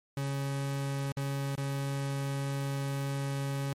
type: tone with dropouts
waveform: 40% pulse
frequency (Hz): 138.59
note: C#3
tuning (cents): 0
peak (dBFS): -30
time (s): 0.17-3.73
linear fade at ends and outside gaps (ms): 2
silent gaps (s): 1.12-1.169 / 1.555-1.578
effects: MP3 64 kbps